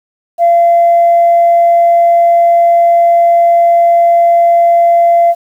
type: tone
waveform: sine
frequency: 685 Hz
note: F5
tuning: 34 cents flat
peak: -3 dBFS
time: 0.38-5.35 s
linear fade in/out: 50 ms
effects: tanh soft clip ceiling -1 dBFS + 7-bit